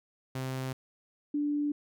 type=tone pair in turn; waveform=sawtooth / sine; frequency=130.81 / 292.7 Hz; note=C3 / D4; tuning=0 / -6 cents; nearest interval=octave + major second; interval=1394 cents; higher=second; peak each=-29 / -27 dBFS; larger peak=second; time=0.35-0.73 / 1.34-1.72 s; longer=neither; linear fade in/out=5 ms; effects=none